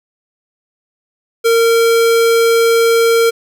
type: tone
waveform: square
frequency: 460 Hz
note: A#4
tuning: 23 cents flat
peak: -9 dBFS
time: 1.44-3.31 s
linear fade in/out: 20 ms
effects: none